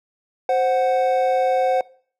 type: tone pair together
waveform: triangle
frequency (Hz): 522.7 / 740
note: C5 / F#5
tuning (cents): -2 / 0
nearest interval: tritone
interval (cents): 602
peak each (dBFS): -17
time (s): 0.49-1.81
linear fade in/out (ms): 2
effects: noise-tail reverb RT60 0.5 s tail -22 dB re dry